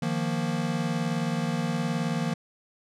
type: chord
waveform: square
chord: Eb suspended second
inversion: none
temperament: equal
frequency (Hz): 155.56 / 174.61 / 233.1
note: Eb3 / F3 / Bb3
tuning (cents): 0 / 0 / 0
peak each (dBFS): -31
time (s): 0.02-2.34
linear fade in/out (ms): 5
effects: low-pass 8000 Hz 12 dB/octave